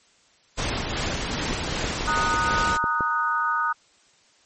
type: noise with tremolo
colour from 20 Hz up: pink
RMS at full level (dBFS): -26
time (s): 0.57-2.78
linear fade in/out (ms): 20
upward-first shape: sine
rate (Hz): 2.6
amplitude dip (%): 25
type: click train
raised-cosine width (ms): 2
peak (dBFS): -16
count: 10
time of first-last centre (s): 1.51-3.008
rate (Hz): 6.01
type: chord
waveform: sine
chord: D# minor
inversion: second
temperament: equal with one note detuned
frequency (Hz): 925.4 / 1244.5 / 1480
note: A#5 / D#6 / F#6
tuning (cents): -13 / 0 / 0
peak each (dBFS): -28 / -23 / -26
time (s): 2.07-3.73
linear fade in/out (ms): 10
effects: white hiss -59 dBFS RMS until 4.45 s + MP3 32 kbps